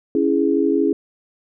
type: chord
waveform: sine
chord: C# minor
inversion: none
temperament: equal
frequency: 277.2 / 329.6 / 415.3 Hz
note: C#4 / E4 / G#4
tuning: 0 / 0 / 0 cents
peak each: -19 dBFS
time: 0.15-0.93 s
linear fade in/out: 2 ms
effects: none